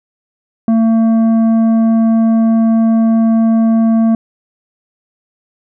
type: tone with tanh clipping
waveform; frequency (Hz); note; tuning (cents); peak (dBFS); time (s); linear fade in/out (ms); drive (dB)
sine; 225.4; A3; +42; -9; 0.68-4.15; 2; 8
effects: none